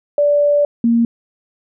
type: tone pair in turn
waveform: sine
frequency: 582 / 232.8 Hz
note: D5 / A#3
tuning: -16 / -2 cents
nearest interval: octave + major third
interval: 1586 cents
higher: first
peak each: -10 dBFS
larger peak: neither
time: 0.18-0.65 / 0.84-1.05 s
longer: first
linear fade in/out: 2 ms
effects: none